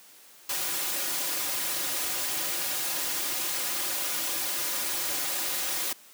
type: noise with comb filter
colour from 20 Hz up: white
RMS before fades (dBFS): -30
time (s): 0.49-5.93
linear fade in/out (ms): 5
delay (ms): 4.5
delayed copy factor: -0.8
effects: white hiss -53 dBFS RMS until 6.13 s + high-pass 200 Hz 12 dB/octave